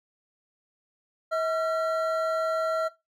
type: tone pair together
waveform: triangle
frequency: 643.3 / 1363 Hz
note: E5 / F6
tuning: -42 / -43 cents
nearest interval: octave + minor second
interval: 1299 cents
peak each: -24 / -26 dBFS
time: 1.31-2.89 s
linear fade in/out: 20 ms
effects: noise-tail reverb RT60 0.2 s tail -17 dB re dry